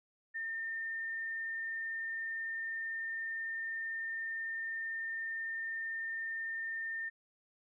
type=tone; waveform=sine; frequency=1811 Hz; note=A6; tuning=49 cents sharp; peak=-36 dBFS; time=0.34-7.1 s; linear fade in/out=20 ms; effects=none